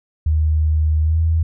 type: tone with pitch glide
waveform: sine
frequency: 77.6 to 81.22 Hz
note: D#2 to E2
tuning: -4 to -25 cents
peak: -13 dBFS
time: 0.26-1.43 s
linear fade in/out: 5 ms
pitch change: +79 cents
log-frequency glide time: 1.02-1.19 s
effects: none